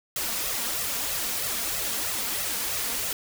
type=noise with flanger; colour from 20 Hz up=white; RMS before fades=-29 dBFS; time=0.16-3.13 s; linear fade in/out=2 ms; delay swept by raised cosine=1.5 to 4.4 ms; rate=3.1 Hz; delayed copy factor=+0.75; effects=none